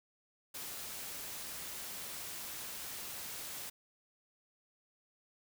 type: noise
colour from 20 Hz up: white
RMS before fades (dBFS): -44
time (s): 0.54-3.7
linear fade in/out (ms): 10
effects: none